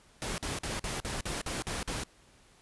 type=noise bursts; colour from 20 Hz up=pink; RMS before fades=-35 dBFS; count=9; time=0.22-2.036 s; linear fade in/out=0 ms; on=160 ms; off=47 ms; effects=pink hiss -61 dBFS RMS until 2.61 s + resampled to 24000 Hz